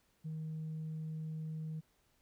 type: tone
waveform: sine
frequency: 157.4 Hz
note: D#3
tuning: 20 cents sharp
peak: -37 dBFS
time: 0.24-1.81 s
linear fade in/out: 20 ms
effects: tanh soft clip ceiling -36 dBFS + pink hiss -74 dBFS RMS until 2.21 s